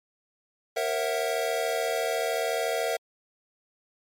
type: chord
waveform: square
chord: F# dominant seventh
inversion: first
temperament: equal with one note detuned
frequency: 466.2 / 540.1 / 659.3 / 740 Hz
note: A#4 / C#5 / E5 / F#5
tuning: 0 / -45 / 0 / 0 cents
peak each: -31 / -34 / -30 / -34 dBFS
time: 0.76-2.97 s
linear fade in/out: 10 ms
effects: MP3 64 kbps